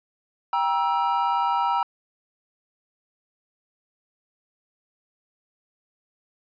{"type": "chord", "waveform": "triangle", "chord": "E diminished", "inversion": "first", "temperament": "just", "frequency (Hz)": [791.1, 949.3, 1318.5], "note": ["G5", "Bb5", "E6"], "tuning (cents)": [16, 31, 0], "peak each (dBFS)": [-24, -21, -25], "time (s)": [0.53, 1.83], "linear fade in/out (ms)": 2, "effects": ["resampled to 11025 Hz"]}